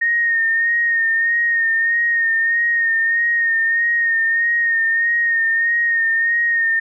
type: tone with vibrato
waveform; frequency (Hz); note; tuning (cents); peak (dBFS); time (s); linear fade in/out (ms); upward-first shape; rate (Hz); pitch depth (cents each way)
sine; 1847; A#6; -16; -14; 0.01-6.8; 10; sine; 1.6; 29
effects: none